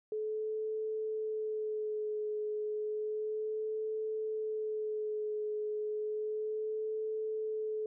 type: tone with vibrato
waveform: sine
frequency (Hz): 429.7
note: A4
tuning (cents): -41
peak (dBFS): -33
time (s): 0.12-7.86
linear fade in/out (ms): 2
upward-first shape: sine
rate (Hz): 0.32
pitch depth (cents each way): 22
effects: none